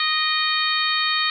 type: harmonic tone with a mistuned harmonic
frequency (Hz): 622.3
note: D#5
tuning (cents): 0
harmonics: 2 / 3 / 4 / 5 / 6 / 7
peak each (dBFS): -25 / -25 / -28 / -29 / -25 / -26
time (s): 0-1.3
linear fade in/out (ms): 2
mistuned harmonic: 4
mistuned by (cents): -37
effects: none